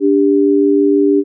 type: tone pair together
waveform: sine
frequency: 291.1 / 397.3 Hz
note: D4 / G4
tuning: -15 / +23 cents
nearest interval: perfect fourth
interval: 538 cents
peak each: -11 dBFS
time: 0-1.24 s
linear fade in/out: 50 ms
effects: none